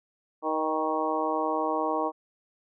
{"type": "harmonic tone with a mistuned harmonic", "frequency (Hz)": 157.4, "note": "D#3", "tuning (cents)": 20, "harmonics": [2, 3, 4, 5, 6, 7], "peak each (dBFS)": [-32, -32, -32, -32, -32, -32], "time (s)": [0.42, 2.12], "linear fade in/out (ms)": 50, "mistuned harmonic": 4, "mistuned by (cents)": -24, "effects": []}